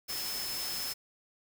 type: tone in noise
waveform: sine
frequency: 5230 Hz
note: E8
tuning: 15 cents flat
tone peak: -37 dBFS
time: 0.08-0.94 s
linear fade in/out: 20 ms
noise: white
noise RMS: -38 dBFS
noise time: 0.08-0.94 s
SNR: -2 dB
effects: none